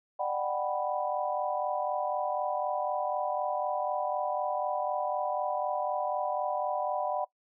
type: chord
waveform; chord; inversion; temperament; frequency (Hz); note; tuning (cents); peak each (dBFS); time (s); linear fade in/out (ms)
sine; G major seventh; second; equal with one note detuned; 597.3 / 740 / 784 / 987.8; D5 / F#5 / G5 / B5; +29 / 0 / 0 / 0; -33 / -32 / -36 / -36; 0.19-7.25; 10
effects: noise-tail reverb RT60 0.1 s tail -19 dB re dry